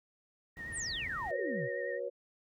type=tone with vibrato; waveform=sine; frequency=1856 Hz; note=A#6; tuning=8 cents flat; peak=-40 dBFS; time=0.56-2 s; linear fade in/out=50 ms; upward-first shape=triangle; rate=10 Hz; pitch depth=42 cents each way
type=noise; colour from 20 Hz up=brown; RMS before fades=-45 dBFS; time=0.57-1.31 s; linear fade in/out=0 ms
type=exponential sweep; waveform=sine; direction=down; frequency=10520 to 110.6 Hz; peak=-36 dBFS; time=0.72-1.69 s; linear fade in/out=50 ms
type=chord; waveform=sine; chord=F# suspended fourth; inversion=none; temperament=equal with one note detuned; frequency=370 / 485.1 / 554.4 Hz; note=F#4 / B4 / C#5; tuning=0 / -31 / 0 cents; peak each=-43 / -38 / -38 dBFS; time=1.3-2.1 s; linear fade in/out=20 ms
effects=high-pass 60 Hz 12 dB/octave